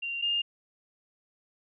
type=tone pair in turn; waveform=sine; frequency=2772 / 2817 Hz; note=F7 / F7; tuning=-14 / +14 cents; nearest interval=unison; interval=28 cents; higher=second; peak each=-31 / -25 dBFS; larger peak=second; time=0.02-0.22 / 0.22-0.42 s; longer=neither; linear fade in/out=10 ms; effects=none